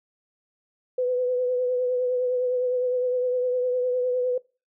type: tone with vibrato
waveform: sine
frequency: 500 Hz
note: B4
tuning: 21 cents sharp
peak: -21 dBFS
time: 0.98-4.38 s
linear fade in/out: 5 ms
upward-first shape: triangle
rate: 9.8 Hz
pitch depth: 33 cents each way
effects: noise-tail reverb RT60 0.3 s tail -23 dB re dry